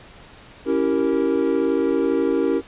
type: chord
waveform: triangle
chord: C# diminished seventh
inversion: none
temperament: equal with one note detuned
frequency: 277.2 / 329.6 / 387.5 / 466.2 Hz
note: C#4 / E4 / G4 / Bb4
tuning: 0 / 0 / -20 / 0 cents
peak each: -21 dBFS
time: 0.65-2.62 s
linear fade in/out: 50 ms
effects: pink hiss -45 dBFS RMS until 2.67 s + resampled to 8000 Hz